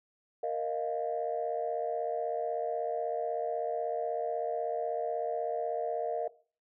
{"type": "chord", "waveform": "sine", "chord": "Bb suspended fourth", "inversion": "none", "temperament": "equal", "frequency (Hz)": [466.2, 622.3, 698.5], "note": ["Bb4", "Eb5", "F5"], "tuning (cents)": [0, 0, 0], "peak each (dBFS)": -34, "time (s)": [0.43, 6.28], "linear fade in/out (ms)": 5, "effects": ["noise-tail reverb RT60 0.4 s tail -19 dB re dry", "tanh soft clip ceiling -22 dBFS"]}